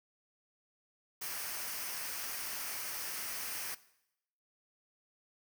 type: noise with comb filter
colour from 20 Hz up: white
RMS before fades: -40 dBFS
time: 1.21-3.75 s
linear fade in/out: 10 ms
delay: 0.27 ms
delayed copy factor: -0.5
effects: noise-tail reverb RT60 0.8 s tail -18 dB re dry